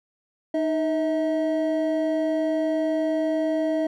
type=tone pair together; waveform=triangle; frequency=310 / 641.5 Hz; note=D#4 / E5; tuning=-6 / -47 cents; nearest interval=octave + minor second; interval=1259 cents; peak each=-22 dBFS; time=0.54-3.87 s; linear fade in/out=5 ms; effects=none